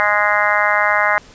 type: harmonic tone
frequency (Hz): 207.7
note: G#3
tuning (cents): 0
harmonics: 3 / 4 / 5 / 6 / 7 / 8 / 9 / 10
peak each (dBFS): -21 / -21 / -21 / -21 / -21 / -21 / -21 / -21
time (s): 0-1.18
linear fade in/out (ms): 0
effects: pink hiss -44 dBFS RMS until 1.34 s + resampled to 16000 Hz